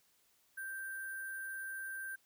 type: tone with sample-and-hold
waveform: sine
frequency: 1569 Hz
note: G6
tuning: 1 cent sharp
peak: -40 dBFS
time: 0.57-2.16 s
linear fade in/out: 10 ms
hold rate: 11025 Hz
effects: white hiss -72 dBFS RMS until 2.25 s